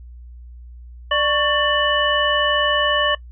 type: harmonic tone with a mistuned harmonic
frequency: 593 Hz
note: D5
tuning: 17 cents sharp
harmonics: 1 / 2 / 3 / 5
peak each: -21 / -21 / -21 / -21 dBFS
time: 1.11-3.15 s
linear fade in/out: 5 ms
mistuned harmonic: 2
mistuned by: -110 cents
effects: noise-tail reverb RT60 0.1 s tail -22 dB re dry + added 60 Hz sine -36 dBFS peak until 3.31 s